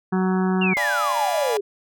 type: harmonic tone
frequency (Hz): 186.6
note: F#3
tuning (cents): +15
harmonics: 1 / 2 / 4 / 5 / 6 / 7 / 8 / 9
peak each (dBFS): -19 / -25 / -31 / -33 / -35 / -36 / -37 / -38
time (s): 0.12-0.74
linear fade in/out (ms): 10
type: exponential sweep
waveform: sine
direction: down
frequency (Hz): 2868 to 390.1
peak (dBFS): -21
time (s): 0.61-1.61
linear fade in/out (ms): 10
type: chord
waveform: 40% pulse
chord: D diminished seventh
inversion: none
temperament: equal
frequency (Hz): 587.3 / 698.5 / 830.6 / 987.8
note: D5 / F5 / Ab5 / Cb6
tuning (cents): 0 / 0 / 0 / 0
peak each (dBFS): -27 / -30 / -27 / -29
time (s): 0.77-1.57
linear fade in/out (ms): 0
effects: none